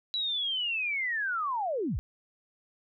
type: linear sweep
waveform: sine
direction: down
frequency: 3954 to 32.7 Hz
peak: -28 dBFS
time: 0.14-1.99 s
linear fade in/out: 0 ms
effects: none